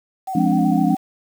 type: tone with vibrato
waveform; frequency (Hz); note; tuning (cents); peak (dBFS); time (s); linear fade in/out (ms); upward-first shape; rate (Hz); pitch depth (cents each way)
sine; 744; F#5; +9; -23; 0.27-0.97; 10; square; 7.9; 44
type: chord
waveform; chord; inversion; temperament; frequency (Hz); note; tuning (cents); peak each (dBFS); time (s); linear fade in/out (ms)
sine; D half-diminished seventh; first; equal with one note detuned; 173.41 / 207.7 / 261.6 / 293.7; F3 / Ab3 / C4 / D4; -12 / 0 / 0 / 0; -20; 0.35-0.95; 5
effects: 7-bit